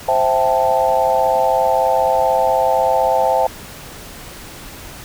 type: chord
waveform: sine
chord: A minor seventh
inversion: first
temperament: equal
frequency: 523.3 / 659.3 / 784 / 880 Hz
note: C5 / E5 / G5 / A5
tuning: 0 / 0 / 0 / 0 cents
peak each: -18 dBFS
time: 0.08-3.47 s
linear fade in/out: 5 ms
effects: pink hiss -35 dBFS RMS until 5.04 s